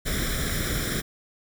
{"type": "noise with comb filter", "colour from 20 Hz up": "pink", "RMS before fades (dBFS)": -27, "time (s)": [0.05, 1.02], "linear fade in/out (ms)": 20, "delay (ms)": 0.55, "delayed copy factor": 0.85, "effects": []}